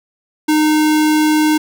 square tone, 306.9 Hz, D#4, 24 cents flat, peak -11 dBFS, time 0.48-1.58 s, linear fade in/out 10 ms, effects none

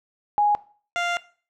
sine / 15% pulse tone pair in turn, 829 / 697.1 Hz, G#5 / F5, -3 / -3 cents, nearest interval minor third, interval 300 cents, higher first, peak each -16 dBFS, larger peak neither, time 0.38-0.55 / 0.96-1.17 s, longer second, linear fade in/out 0 ms, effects noise-tail reverb RT60 0.4 s tail -18 dB re dry + low-pass 5000 Hz 12 dB/octave

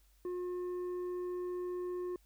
triangle tone with tanh clipping, 358.5 Hz, F4, 45 cents sharp, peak -37 dBFS, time 0.25-2.16 s, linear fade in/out 2 ms, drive 10 dB, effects added 49 Hz sine -64 dBFS peak until 2.25 s + white hiss -72 dBFS RMS until 2.25 s

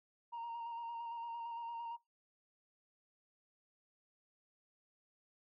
sine tone with vibrato, 932.3 Hz, A#5, in tune, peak -39 dBFS, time 0.32-1.97 s, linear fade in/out 20 ms, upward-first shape square, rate 8.8 Hz, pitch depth 20 cents each way, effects noise-tail reverb RT60 0.2 s tail -22 dB re dry + tanh soft clip ceiling -40 dBFS

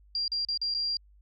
sine tone with dropouts, 4763 Hz, D8, 24 cents sharp, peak -27 dBFS, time 0.15-0.97 s, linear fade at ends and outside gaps 2 ms, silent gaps 0.28-0.318 / 0.45-0.486 / 0.575-0.615 / 0.741-0.747 s, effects added 50 Hz sine -55 dBFS peak until 1.21 s

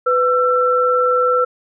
sine tone pair together, 499.1 / 1341 Hz, B4 / E6, +18 / +29 cents, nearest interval octave + perfect fourth, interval 1711 cents, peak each -15 dBFS, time 0.06-1.45 s, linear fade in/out 10 ms, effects none

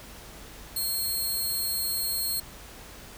10% pulse tone, 4245 Hz, C8, 24 cents sharp, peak -20 dBFS, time 0.76-2.4 s, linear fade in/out 5 ms, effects added 50 Hz sine -51 dBFS peak until 3.17 s + pink hiss -46 dBFS RMS until 3.17 s

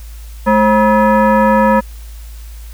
sine tone with frequency modulation, 214.7 Hz, A3, 42 cents flat, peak -7 dBFS, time 0.46-1.81 s, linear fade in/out 20 ms, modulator 748 Hz, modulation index 1.4, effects added 55 Hz sine -28 dBFS peak until 2.73 s + white hiss -43 dBFS RMS until 2.73 s

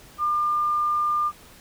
sine tone, 1200 Hz, D6, 37 cents sharp, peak -20 dBFS, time 0.18-1.32 s, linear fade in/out 50 ms, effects pink hiss -49 dBFS RMS until 1.6 s

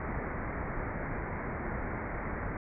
pink low-pass noise, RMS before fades -36 dBFS, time 0-2.57 s, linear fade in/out 2 ms, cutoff 2200 Hz, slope 96 dB/octave, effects none

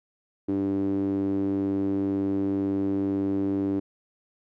sawtooth tone with band-pass filter, 98 Hz, G2, in tune, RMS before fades -26 dBFS, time 0.48-3.8 s, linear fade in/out 10 ms, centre 320 Hz, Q 6.7, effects none

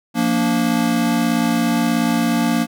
square chord, Bb major, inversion second, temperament equal with one note detuned, 174.61 / 233.1 / 290 Hz, F3 / Bb3 / D4, 0 / 0 / -22 cents, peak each -24 / -18 / -22 dBFS, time 0.14-2.67 s, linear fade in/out 50 ms, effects none

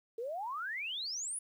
sine exponential sweep, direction up, 437.9 to 10548 Hz, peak -36 dBFS, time 0.18-1.39 s, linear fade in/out 5 ms, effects 11-bit

